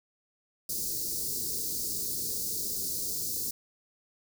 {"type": "band-stop noise", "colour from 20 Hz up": "white", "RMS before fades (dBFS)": -33, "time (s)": [0.69, 3.51], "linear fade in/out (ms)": 5, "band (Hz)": [480, 4400], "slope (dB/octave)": 48, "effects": []}